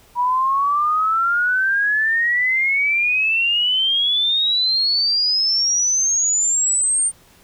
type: exponential sweep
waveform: sine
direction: up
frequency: 963 to 8900 Hz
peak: -15 dBFS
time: 0.15-7.12 s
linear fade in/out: 50 ms
effects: pink hiss -51 dBFS RMS until 7.43 s